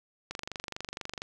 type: click train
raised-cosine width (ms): 0.2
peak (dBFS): -19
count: 23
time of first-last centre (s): 0.31-1.219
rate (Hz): 24.2
effects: none